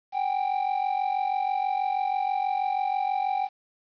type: ring-modulated tone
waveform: triangle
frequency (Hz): 784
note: G5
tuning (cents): 0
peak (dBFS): -19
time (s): 0.12-3.49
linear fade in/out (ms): 50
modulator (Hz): 23.1
effects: resampled to 11025 Hz + 9-bit